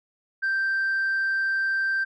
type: tone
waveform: sine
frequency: 1568 Hz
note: G6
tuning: in tune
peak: -20 dBFS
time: 0.42-2.05 s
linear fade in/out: 20 ms
effects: tanh soft clip ceiling -20 dBFS